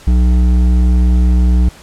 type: tone with hard clipping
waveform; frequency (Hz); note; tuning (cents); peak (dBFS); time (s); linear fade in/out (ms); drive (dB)
triangle; 61.1; B1; -18; -9; 0.07-1.69; 5; 13
effects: pink hiss -39 dBFS RMS until 1.82 s + low-pass 10000 Hz 12 dB/octave